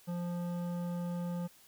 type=tone with hard clipping; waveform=sine; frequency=174.61 Hz; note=F3; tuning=in tune; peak=-36 dBFS; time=0.07-1.48 s; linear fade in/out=20 ms; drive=12 dB; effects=white hiss -61 dBFS RMS until 1.67 s